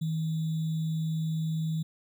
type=tone with sample-and-hold; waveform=sine; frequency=159.7 Hz; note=D#3; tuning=45 cents sharp; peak=-27 dBFS; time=0.01-1.83 s; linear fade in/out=10 ms; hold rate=3675 Hz; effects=none